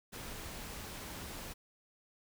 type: noise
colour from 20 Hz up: pink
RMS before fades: -45 dBFS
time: 0.12-1.54 s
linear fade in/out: 20 ms
effects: none